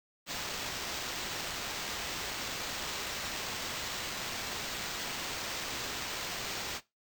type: noise with sample-and-hold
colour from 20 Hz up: white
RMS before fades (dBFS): -38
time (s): 0.26-6.81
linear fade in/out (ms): 50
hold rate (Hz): 11025
effects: noise-tail reverb RT60 0.2 s tail -18 dB re dry